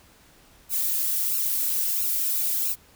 violet noise with flanger, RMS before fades -25 dBFS, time 0.69-2.76 s, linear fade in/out 50 ms, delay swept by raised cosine 0.73 to 3.93 ms, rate 1.5 Hz, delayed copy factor +0.95, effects pink hiss -55 dBFS RMS until 2.95 s

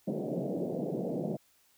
pink band-pass noise, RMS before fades -34 dBFS, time 0.07-1.37 s, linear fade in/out 10 ms, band 150 to 640 Hz, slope 48 dB/octave, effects white hiss -67 dBFS RMS until 1.77 s

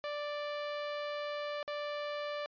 sawtooth tone with dropouts, 587.3 Hz, D5, in tune, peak -32 dBFS, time 0.04-2.46 s, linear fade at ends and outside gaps 0 ms, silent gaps 1.629-1.678 s, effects resampled to 11025 Hz

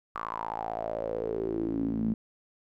sawtooth tone with band-pass filter sweep, 55.6 Hz, A1, 19 cents sharp, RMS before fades -32 dBFS, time 0.15-2.14 s, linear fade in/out 5 ms, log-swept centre 1200 to 210 Hz, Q 7.4, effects none

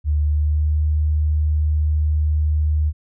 sine tone with pitch glide, 74.6 to 76.17 Hz, D2 to D#2, +28 to -36 cents, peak -15 dBFS, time 0.04-2.93 s, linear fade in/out 50 ms, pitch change +36 cents, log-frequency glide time 0.21-0.78 s, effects none

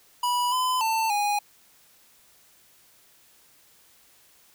square tone with pitch steps, 979 / 1014 / 892 / 824 Hz, B5 / B5 / A5 / G#5, -15 / +45 / +23 / -14 cents, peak -23 dBFS, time 0.23-1.39 s, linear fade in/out 5 ms, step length 290 ms, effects white hiss -58 dBFS RMS until 4.54 s

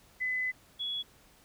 sine tone pair in turn, 2014 / 3375 Hz, B6 / G#7, +33 / +27 cents, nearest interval major sixth, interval 894 cents, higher second, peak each -29 / -32 dBFS, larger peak first, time 0.2-0.52 / 0.79-1.03 s, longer first, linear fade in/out 20 ms, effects pink hiss -61 dBFS RMS until 1.44 s

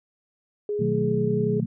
sine tone with pitch glide, 414.9 to 419.7 Hz, G#4 to G#4, -2 to +18 cents, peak -24 dBFS, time 0.69-1.6 s, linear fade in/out 2 ms, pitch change +20 cents, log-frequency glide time 0.81-0.87 s
sine chord, B dominant seventh, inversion none, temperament just, 123.47 / 154.34 / 185.21 / 222.2 Hz, B2 / D#3 / F#3 / A3, 0 / -14 / +2 / +17 cents, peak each -28 dBFS, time 0.79-1.66 s, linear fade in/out 10 ms
effects none

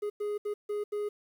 triangle tone bursts at uneven times, 415.3 Hz, G#4, in tune, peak -28 dBFS, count 5, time 0.02-0.1 / 0.2-0.38 / 0.45-0.54 / 0.69-0.84 / 0.92-1.09 s, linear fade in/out 10 ms, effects 10-bit

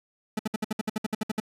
40% pulse tone bursts, 216 Hz, A3, 32 cents flat, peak -24 dBFS, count 13, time 0.37-1.401 s, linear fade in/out 5 ms, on 23 ms, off 61 ms, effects resampled to 32000 Hz + 9-bit

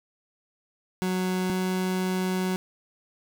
30% pulse tone pair in turn, 184.6 / 185.36 Hz, F#3 / F#3, -4 / +3 cents, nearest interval unison, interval 7 cents, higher second, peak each -22 dBFS, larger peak neither, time 1.02-1.5 / 1.5-2.56 s, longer second, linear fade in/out 0 ms, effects none

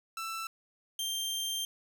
sawtooth tone pair in turn, 1331 / 3166 Hz, E6 / G7, +16 / +17 cents, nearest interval octave + minor third, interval 1501 cents, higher second, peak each -32 / -29 dBFS, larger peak second, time 0.17-0.47 / 0.99-1.65 s, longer second, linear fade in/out 2 ms, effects none

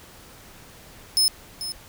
sawtooth tone with echo, 5200 Hz, E8, 24 cents flat, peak -14 dBFS, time 1.17-1.28 s, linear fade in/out 0 ms, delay 440 ms, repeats 1, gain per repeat -12 dB, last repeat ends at 1.72 s, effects pink hiss -47 dBFS RMS until 1.88 s

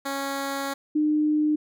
10% pulse / sine tone pair in turn, 275.8 / 303 Hz, C#4 / D#4, -9 / -46 cents, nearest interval major second, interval 163 cents, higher second, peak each -19 dBFS, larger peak neither, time 0.05-0.74 / 0.95-1.56 s, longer first, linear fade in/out 10 ms, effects none

